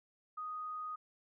sine tone, 1244.5 Hz, D#6, in tune, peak -39 dBFS, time 0.37-0.96 s, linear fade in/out 10 ms, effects none

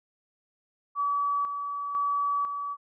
sine tone with tremolo, 1144 Hz, D6, 46 cents flat, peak -24 dBFS, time 0.95-2.77 s, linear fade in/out 50 ms, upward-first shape square, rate 1 Hz, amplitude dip 50%, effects none

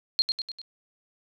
sine tone with echo, 4217 Hz, C8, 13 cents sharp, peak -18 dBFS, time 0.19-0.22 s, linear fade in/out 0 ms, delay 99 ms, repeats 4, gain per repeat -5 dB, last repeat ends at 0.616 s, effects none

